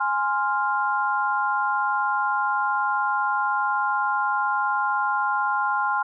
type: chord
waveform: sine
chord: F minor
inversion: first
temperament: equal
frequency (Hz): 830.6 / 1046.5 / 1396.9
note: Ab5 / C6 / F6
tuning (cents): 0 / 0 / 0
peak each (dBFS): -25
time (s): 0-6.03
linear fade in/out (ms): 10
effects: none